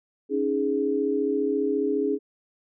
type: chord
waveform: sine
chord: C# suspended second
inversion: none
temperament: just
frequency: 277.2 / 311.8 / 415.8 Hz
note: C#4 / D#4 / G#4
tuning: 0 / +4 / +2 cents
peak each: -27 / -29 / -24 dBFS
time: 0.29-2.19 s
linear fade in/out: 50 ms
effects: none